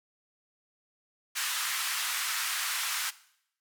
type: band-pass noise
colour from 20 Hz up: pink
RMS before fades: -32 dBFS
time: 1.35-3.11 s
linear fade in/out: 20 ms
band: 1200 to 15000 Hz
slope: 24 dB/octave
effects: noise-tail reverb RT60 0.7 s tail -18 dB re dry